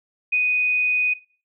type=tone; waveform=sine; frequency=2489 Hz; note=D#7; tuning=in tune; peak=-17 dBFS; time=0.32-1.14 s; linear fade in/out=10 ms; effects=noise-tail reverb RT60 0.4 s tail -18 dB re dry